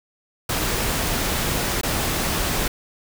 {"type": "noise with dropouts", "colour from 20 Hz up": "pink", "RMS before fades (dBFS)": -23, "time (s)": [0.49, 2.68], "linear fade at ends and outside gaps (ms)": 5, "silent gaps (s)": [1.813, 1.832], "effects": []}